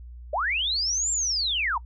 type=linear two-way sweep; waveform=sine; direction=up then down; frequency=523.3 to 7459 to 848 Hz; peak=-23 dBFS; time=0.33-1.78 s; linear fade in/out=5 ms; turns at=1.11 s; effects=noise-tail reverb RT60 0.1 s tail -23 dB re dry + added 60 Hz sine -39 dBFS peak until 1.85 s